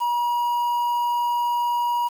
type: tone with quantisation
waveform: triangle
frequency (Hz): 959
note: A#5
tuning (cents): +49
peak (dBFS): -18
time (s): 0-2.09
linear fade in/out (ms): 20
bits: 7
effects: none